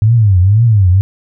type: tone with vibrato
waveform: sine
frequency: 102.9 Hz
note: G#2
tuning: 16 cents flat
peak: -5 dBFS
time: 0.02-1.01 s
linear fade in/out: 0 ms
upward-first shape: triangle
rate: 2 Hz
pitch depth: 280 cents each way
effects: none